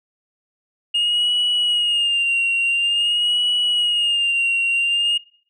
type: tone with vibrato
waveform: sine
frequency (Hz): 2841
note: F7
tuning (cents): +29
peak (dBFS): -14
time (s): 0.94-5.18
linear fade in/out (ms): 10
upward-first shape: sine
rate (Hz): 0.48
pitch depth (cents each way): 55
effects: noise-tail reverb RT60 0.5 s tail -22 dB re dry + tanh soft clip ceiling -14 dBFS